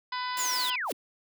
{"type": "harmonic tone", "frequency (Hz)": 499.5, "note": "B4", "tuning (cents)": 20, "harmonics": [2, 3, 4, 5, 6, 7, 8, 9, 10], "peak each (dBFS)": [-32, -40, -39, -48, -45, -44, -44, -47, -42], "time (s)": [0.12, 0.76], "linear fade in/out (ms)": 5}
{"type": "high-pass noise", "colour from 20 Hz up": "white", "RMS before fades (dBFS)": -36, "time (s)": [0.37, 0.7], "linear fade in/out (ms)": 2, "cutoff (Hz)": 240, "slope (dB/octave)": 96}
{"type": "linear sweep", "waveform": "sine", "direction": "down", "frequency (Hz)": [7390, 207.7], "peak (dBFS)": -29, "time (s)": [0.38, 0.93], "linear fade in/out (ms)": 20}
{"type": "noise with exponential growth", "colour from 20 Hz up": "white", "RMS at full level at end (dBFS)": -32, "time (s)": [0.84, 0.92], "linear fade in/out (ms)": 1, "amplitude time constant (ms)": 17}
{"effects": []}